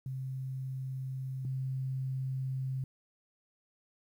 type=tone pair in turn; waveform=sine; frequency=131.8 / 131.8 Hz; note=C3 / C3; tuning=+13 / +13 cents; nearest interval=unison; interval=0 cents; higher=neither; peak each=-35 / -32 dBFS; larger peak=second; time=0.06-1.45 / 1.45-2.84 s; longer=neither; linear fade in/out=2 ms; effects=11-bit